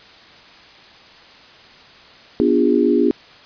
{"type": "chord", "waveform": "sine", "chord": "B diminished seventh", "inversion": "none", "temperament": "equal with one note detuned", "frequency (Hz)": [246.9, 293.7, 349.2, 407.5], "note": ["B3", "D4", "F4", "Ab4"], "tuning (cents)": [0, 0, 0, -33], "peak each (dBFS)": -18, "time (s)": [2.4, 3.11], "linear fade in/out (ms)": 0, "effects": ["white hiss -44 dBFS RMS until 3.45 s", "resampled to 11025 Hz"]}